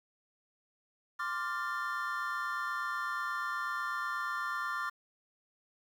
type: chord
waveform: triangle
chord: D minor seventh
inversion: third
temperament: equal with one note detuned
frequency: 1046.5 / 1174.7 / 1396.9 / 1786.6 Hz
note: C6 / D6 / F6 / A6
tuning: 0 / 0 / 0 / +26 cents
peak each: -39 / -36 / -36 / -38 dBFS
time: 1.19-4.9 s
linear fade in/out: 10 ms
effects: 10-bit